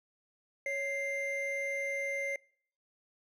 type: tone pair together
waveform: triangle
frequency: 554.4 / 2093 Hz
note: C#5 / C7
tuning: 0 / 0 cents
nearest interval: octave + major seventh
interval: 2300 cents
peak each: -35 / -32 dBFS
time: 0.66-2.36 s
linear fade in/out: 2 ms
effects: noise-tail reverb RT60 0.6 s tail -26 dB re dry